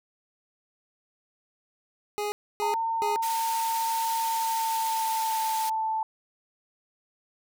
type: tone bursts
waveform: 25% pulse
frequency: 415.3 Hz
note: G#4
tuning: in tune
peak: -24 dBFS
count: 3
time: 2.18-3.16 s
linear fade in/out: 0 ms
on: 140 ms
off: 280 ms
type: tone with pitch glide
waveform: sine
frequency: 907 to 880.7 Hz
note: A#5 to A5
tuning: -48 to +1 cents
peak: -25 dBFS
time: 2.62-6.03 s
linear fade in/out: 2 ms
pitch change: -51 cents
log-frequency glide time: 4.21-5.91 s
type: band-pass noise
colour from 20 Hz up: white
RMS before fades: -36 dBFS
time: 3.22-5.7 s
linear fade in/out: 10 ms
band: 1400 to 16000 Hz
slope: 12 dB/octave
effects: none